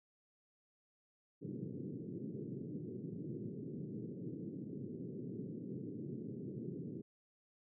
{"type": "band-pass noise", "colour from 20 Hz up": "pink", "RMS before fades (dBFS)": -45, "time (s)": [1.41, 7.02], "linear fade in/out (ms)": 20, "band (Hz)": [120, 420], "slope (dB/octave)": 48, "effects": []}